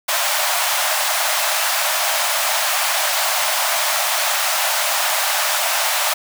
pink high-pass noise, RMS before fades -19 dBFS, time 0.08-6.14 s, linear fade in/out 10 ms, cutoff 590 Hz, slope 96 dB/octave, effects none

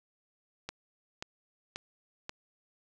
click train, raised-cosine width 0.2 ms, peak -20 dBFS, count 4, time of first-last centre 0.69-2.294 s, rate 1.87 Hz, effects none

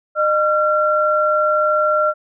sine tone pair together, 610 / 1366.9 Hz, D#5 / F6, -34 / -38 cents, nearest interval octave + major second, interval 1396 cents, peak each -16 dBFS, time 0.15-2.14 s, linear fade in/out 50 ms, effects none

